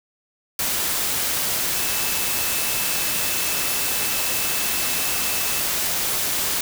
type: tone in noise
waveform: sine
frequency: 2623 Hz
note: E7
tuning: 9 cents flat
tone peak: -33 dBFS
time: 1.75-5.6 s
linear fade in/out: 2 ms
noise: white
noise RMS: -23 dBFS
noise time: 0.59-6.61 s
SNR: -13 dB
effects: none